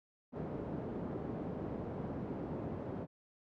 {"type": "band-pass noise", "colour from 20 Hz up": "pink", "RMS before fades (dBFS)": -41, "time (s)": [0.32, 3.07], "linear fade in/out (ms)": 50, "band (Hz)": [130, 520], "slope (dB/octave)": 12, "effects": []}